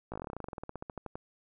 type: slowing click train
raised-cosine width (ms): 1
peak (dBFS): -25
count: 24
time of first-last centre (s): 0.12-1.155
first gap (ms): 17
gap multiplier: 1.08
effects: none